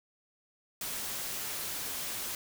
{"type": "noise", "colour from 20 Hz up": "white", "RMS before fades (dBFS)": -37, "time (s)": [0.81, 2.35], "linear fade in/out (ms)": 2, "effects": []}